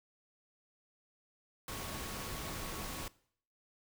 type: tone in noise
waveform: sine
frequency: 1108.7 Hz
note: C#6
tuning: in tune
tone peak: -51 dBFS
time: 1.68-3.08 s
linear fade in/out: 2 ms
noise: pink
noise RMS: -42 dBFS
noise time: 1.68-3.08 s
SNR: -12 dB
effects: noise-tail reverb RT60 0.6 s tail -21 dB re dry